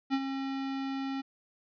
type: tone with ADSR envelope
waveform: square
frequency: 270 Hz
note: C#4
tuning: 45 cents flat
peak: -25 dBFS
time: 0.1-1.22 s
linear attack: 37 ms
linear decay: 52 ms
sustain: -8 dB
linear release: 18 ms
effects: resampled to 11025 Hz